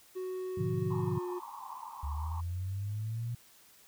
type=tone with pitch glide; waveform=triangle; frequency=370.4 to 358.6 Hz; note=F#4 to F4; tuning=+2 to +46 cents; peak=-33 dBFS; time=0.15-1.4 s; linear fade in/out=20 ms; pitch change=-56 cents; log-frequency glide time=0.94-1.19 s
type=chord; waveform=sine; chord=G# diminished seventh; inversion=none; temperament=equal; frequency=103.83 / 123.47 / 146.83 / 174.61 Hz; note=G#2 / B2 / D3 / F3; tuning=0 / 0 / 0 / 0 cents; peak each=-36 dBFS; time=0.57-1.19 s; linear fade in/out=10 ms
type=band-pass noise; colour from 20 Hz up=white; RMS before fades=-45 dBFS; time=0.9-2.41 s; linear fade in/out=5 ms; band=840 to 1100 Hz; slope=96 dB/octave
type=linear sweep; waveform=sine; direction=up; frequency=69.9 to 120.7 Hz; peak=-33 dBFS; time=2.03-3.35 s; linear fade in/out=5 ms
effects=white hiss -60 dBFS RMS until 3.87 s